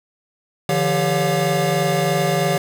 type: tone cluster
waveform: square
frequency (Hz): 148.2 / 171.3 / 396.1 / 565 / 711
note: D3 / F3 / G4 / C#5 / F5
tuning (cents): +16 / -33 / +18 / +33 / +31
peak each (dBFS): -24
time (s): 0.69-2.58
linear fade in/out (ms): 2
effects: none